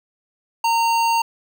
square tone with notch filter, 920 Hz, A#5, 23 cents flat, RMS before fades -18 dBFS, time 0.64-1.22 s, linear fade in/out 5 ms, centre 11000 Hz, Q 1.2, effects none

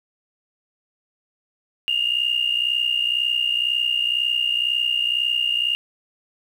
sine tone pair together, 2796 / 2858 Hz, F7 / F7, +1 / +39 cents, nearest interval unison, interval 38 cents, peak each -21 dBFS, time 1.88-5.75 s, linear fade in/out 0 ms, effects tanh soft clip ceiling -11 dBFS + 8-bit

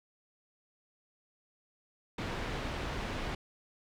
pink low-pass noise, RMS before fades -37 dBFS, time 2.18-3.35 s, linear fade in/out 5 ms, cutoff 3200 Hz, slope 12 dB/octave, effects none

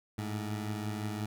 20% pulse beating tone pair, 105.1 / 110.8 Hz, G#2 / A2, +21 / +13 cents, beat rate 5.7 Hz, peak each -30 / -37 dBFS, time 0.18-1.26 s, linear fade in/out 5 ms, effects none

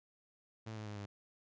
sawtooth tone with pitch steps, 110.6 / 107.45 / 104.39 / 101.42 Hz, A2 / A2 / G#2 / G#2, +9 / -41 / +9 / -41 cents, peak -39 dBFS, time 0.66-1.06 s, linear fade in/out 10 ms, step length 100 ms, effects resampled to 16000 Hz

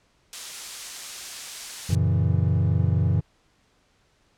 blue noise, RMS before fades -30 dBFS, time 0.33-1.95 s, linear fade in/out 0 ms
triangle chord, F# dominant seventh, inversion none, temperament equal, 92.5 / 116.54 / 138.59 / 164.81 Hz, F#2 / A#2 / C#3 / E3, 0 / 0 / 0 / 0 cents, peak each -20 / -23 / -24 / -24 dBFS, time 1.89-3.21 s, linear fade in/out 10 ms
effects pink hiss -64 dBFS RMS until 4.37 s + low-pass 7000 Hz 12 dB/octave

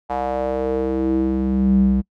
square tone with band-pass filter sweep, 65.41 Hz, C2, in tune, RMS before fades -19 dBFS, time 0.09-2.02 s, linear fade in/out 20 ms, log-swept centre 780 to 160 Hz, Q 4.2, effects noise-tail reverb RT60 0.1 s tail -26 dB re dry

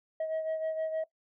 sine beating tone pair, 636 / 642.4 Hz, D#5 / E5, +38 / -45 cents, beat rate 6.4 Hz, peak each -29 / -36 dBFS, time 0.2-1.04 s, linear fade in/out 5 ms, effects noise-tail reverb RT60 0.1 s tail -18 dB re dry + tanh soft clip ceiling -28 dBFS

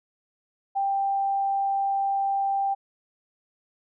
sine tone, 788 Hz, G5, 9 cents sharp, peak -22 dBFS, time 0.75-2.75 s, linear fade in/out 20 ms, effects none

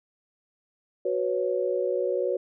sine chord, F# suspended fourth, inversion none, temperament equal, 370 / 493.9 / 554.4 Hz, F#4 / B4 / C#5, 0 / 0 / 0 cents, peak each -28 dBFS, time 1.05-2.37 s, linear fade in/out 5 ms, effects none

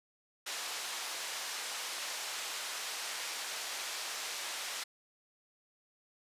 white band-pass noise, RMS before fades -40 dBFS, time 0.46-4.84 s, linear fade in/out 10 ms, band 610 to 6400 Hz, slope 12 dB/octave, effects resampled to 32000 Hz

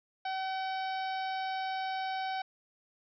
harmonic tone, 761 Hz, F#5, 48 cents sharp, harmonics 1 / 2 / 3 / 4 / 5 / 6 / 7, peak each -33 / -42 / -45 / -49 / -48 / -52 / -51 dBFS, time 0.25-2.42 s, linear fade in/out 5 ms, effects none

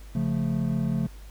triangle chord, Db augmented, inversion none, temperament equal, 138.59 / 174.61 / 220 Hz, Db3 / F3 / A3, 0 / 0 / 0 cents, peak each -26 dBFS, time 0.15-1.07 s, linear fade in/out 5 ms, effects added 50 Hz sine -41 dBFS peak until 1.3 s + pink hiss -54 dBFS RMS until 1.3 s

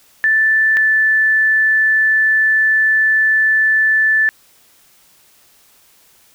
sine tone pair in turn, 1760 / 1753.3 Hz, A6 / A6, 0 / -7 cents, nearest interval unison, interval 7 cents, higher first, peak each -10 dBFS, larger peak neither, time 0.24-0.77 / 0.77-4.29 s, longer second, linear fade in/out 0 ms, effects white hiss -51 dBFS RMS until 6.34 s

